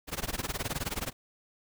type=noise with tremolo; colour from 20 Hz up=pink; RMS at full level=-31 dBFS; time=0.07-1.13 s; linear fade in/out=50 ms; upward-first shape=sine; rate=19 Hz; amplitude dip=95%; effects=none